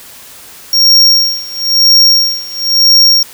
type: tone with tremolo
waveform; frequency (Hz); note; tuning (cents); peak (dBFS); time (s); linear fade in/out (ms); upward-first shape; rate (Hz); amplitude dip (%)
square; 5560; F8; -9; -3; 0.73-3.23; 2; sine; 1; 90
effects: white hiss -34 dBFS RMS until 3.33 s